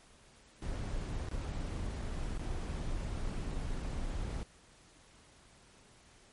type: noise with dropouts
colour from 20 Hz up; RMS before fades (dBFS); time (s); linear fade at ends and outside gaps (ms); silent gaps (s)
brown; -37; 0.62-4.43; 0; 1.286-1.314 / 2.016-2.021 / 2.377-2.395 / 4.063-4.068
effects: pink hiss -61 dBFS RMS until 6.32 s + MP3 48 kbps